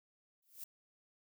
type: noise with exponential growth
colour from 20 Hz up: violet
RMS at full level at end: -43 dBFS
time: 0.42-0.64 s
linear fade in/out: 5 ms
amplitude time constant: 47 ms
effects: none